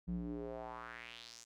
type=tone with band-pass filter sweep; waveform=square; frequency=58.4 Hz; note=A#1; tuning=4 cents sharp; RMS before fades=-45 dBFS; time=0.07-1.45 s; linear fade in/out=20 ms; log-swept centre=150 to 7200 Hz; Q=3.1; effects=none